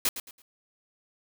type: noise with echo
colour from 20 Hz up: white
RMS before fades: -25 dBFS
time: 0.05-0.09 s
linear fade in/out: 2 ms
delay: 110 ms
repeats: 3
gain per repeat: -11 dB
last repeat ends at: 0.42 s
effects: none